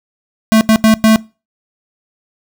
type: tone bursts at uneven times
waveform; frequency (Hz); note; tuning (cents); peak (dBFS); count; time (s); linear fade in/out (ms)
square; 220; A3; 0; -6; 4; 0.52-0.61 / 0.69-0.76 / 0.84-0.94 / 1.04-1.16; 0
effects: noise-tail reverb RT60 0.3 s tail -22 dB re dry